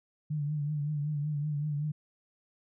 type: tone with vibrato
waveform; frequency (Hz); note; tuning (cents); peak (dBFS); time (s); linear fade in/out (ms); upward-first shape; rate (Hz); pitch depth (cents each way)
sine; 148.3; D3; +17; -29; 0.3-1.92; 10; triangle; 5.3; 66
effects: none